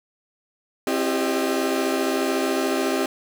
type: tone cluster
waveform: 35% pulse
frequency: 265.8 / 334.1 / 390.1 / 404.1 / 613 Hz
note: C4 / E4 / G4 / G#4 / D#5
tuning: +27 / +23 / -8 / -47 / -26 cents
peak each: -24 / -26 / -24 / -32 / -27 dBFS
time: 0.87-3.06 s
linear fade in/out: 2 ms
effects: none